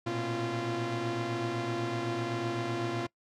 sawtooth tone cluster, 114 / 121.9 / 269.4 / 344.9 Hz, A#2 / B2 / C#4 / F4, -38 / -22 / -49 / -22 cents, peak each -36 / -33 / -37 / -29 dBFS, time 0.06-3.07 s, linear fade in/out 10 ms, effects noise-tail reverb RT60 0.1 s tail -22 dB re dry + low-pass 5000 Hz 12 dB/octave

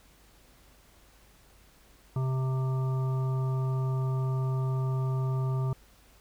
harmonic tone, 131 Hz, C3, 2 cents sharp, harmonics 1 / 3 / 5 / 7 / 9, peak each -26 / -40 / -45 / -45 / -44 dBFS, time 2.16-5.73 s, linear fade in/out 2 ms, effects added 50 Hz sine -60 dBFS peak until 6.2 s + pink hiss -60 dBFS RMS until 6.2 s

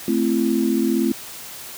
sine chord, A minor, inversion none, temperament equal with one note detuned, 220 / 261.6 / 337.1 Hz, A3 / C4 / E4, 0 / 0 / +39 cents, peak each -21 dBFS, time 0.08-1.12 s, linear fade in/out 2 ms, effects white hiss -36 dBFS RMS until 1.77 s + high-pass 60 Hz 12 dB/octave

